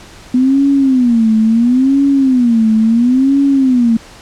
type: tone with vibrato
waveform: sine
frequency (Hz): 247.3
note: B3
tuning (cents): +3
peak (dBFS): -7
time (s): 0.34-3.97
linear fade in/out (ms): 5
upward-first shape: sine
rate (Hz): 0.73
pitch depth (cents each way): 210
effects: pink hiss -37 dBFS RMS until 4.21 s + low-pass 8000 Hz 12 dB/octave